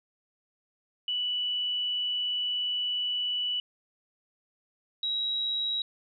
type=tone pair in turn; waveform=sine; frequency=2961 / 3854 Hz; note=F#7 / B7; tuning=+1 / -43 cents; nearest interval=perfect fourth; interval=456 cents; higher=second; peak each=-27 dBFS; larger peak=neither; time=1.08-3.6 / 5.03-5.82 s; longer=first; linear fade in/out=2 ms; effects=none